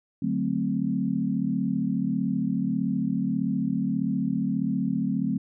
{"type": "chord", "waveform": "sine", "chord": "D dominant seventh", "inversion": "none", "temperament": "equal", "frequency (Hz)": [146.83, 185, 220, 261.6], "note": ["D3", "F#3", "A3", "C4"], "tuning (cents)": [0, 0, 0, 0], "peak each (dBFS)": [-33, -28, -28, -28], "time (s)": [0.22, 5.38], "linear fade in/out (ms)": 5, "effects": []}